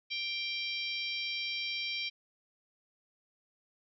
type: harmonic tone with a mistuned harmonic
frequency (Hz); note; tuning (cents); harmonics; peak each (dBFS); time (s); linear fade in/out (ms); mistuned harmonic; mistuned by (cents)
784; G5; 0; 3 / 4 / 5 / 6 / 7; -37 / -39 / -41 / -43 / -44; 0.1-2.1; 20; 4; +21
effects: none